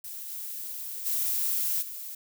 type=noise with level steps; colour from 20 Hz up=violet; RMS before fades=-39 / -37 / -28 / -39 dBFS; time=0.04-2.15 s; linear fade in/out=5 ms; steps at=0.28 / 1.05 / 1.81 s; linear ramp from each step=20 ms; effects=none